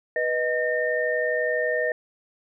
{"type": "tone cluster", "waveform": "sine", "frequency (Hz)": [491.1, 623, 1822], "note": ["B4", "D#5", "A#6"], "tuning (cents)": [-10, 2, -40], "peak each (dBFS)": -26, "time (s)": [0.16, 1.92], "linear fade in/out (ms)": 2, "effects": []}